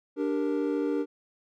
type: chord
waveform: triangle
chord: G minor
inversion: second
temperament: equal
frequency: 293.7 / 392 / 466.2 Hz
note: D4 / G4 / Bb4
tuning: 0 / 0 / 0 cents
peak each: -26 / -30 / -29 dBFS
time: 0.16-1.06 s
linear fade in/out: 50 ms
effects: none